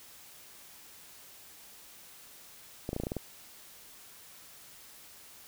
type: clicks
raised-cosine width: 2 ms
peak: -20 dBFS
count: 8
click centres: 2.891 / 2.931 / 2.964 / 3 / 3.036 / 3.069 / 3.119 / 3.167 s
effects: white hiss -53 dBFS RMS until 5.47 s